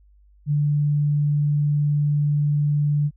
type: tone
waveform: sine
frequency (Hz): 146.83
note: D3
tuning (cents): 0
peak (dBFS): -17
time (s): 0.46-3.11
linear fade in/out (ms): 50
effects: added 50 Hz sine -51 dBFS peak until 3.16 s